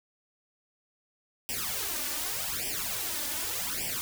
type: noise with flanger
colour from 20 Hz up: white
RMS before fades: -33 dBFS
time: 1.49-4.01 s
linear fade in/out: 0 ms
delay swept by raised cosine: 0.37 to 3.47 ms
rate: 0.85 Hz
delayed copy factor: +0.95
effects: none